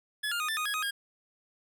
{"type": "tone with pitch steps", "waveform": "25% pulse", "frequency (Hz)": [1706, 1406, 1239, 1771, 1240, 1661, 1253, 1624], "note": ["G#6", "F6", "D#6", "A6", "D#6", "G#6", "D#6", "G#6"], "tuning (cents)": [46, 11, -8, 11, -6, 0, 12, -39], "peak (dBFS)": -26, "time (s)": [0.23, 0.91], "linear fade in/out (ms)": 10, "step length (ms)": 85, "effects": []}